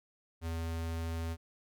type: tone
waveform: square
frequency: 82.41 Hz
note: E2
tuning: in tune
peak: -35 dBFS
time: 0.41-1.37 s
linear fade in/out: 50 ms
effects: none